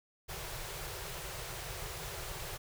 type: band-stop noise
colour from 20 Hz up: pink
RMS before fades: -42 dBFS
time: 0.28-2.58 s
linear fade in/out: 20 ms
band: 170 to 340 Hz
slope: 96 dB/octave
effects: none